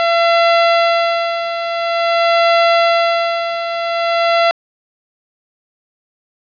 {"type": "tone with tremolo", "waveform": "sawtooth", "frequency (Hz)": 677, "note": "E5", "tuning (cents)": 46, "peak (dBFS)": -5, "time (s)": [0, 4.51], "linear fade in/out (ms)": 0, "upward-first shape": "sine", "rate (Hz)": 0.48, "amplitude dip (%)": 65, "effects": ["resampled to 11025 Hz", "7-bit"]}